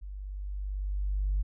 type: tone with level ramp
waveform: sine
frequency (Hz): 49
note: G1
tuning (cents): 0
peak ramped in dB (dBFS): -38 to -23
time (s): 0.01-1.43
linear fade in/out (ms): 20
effects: tanh soft clip ceiling -21 dBFS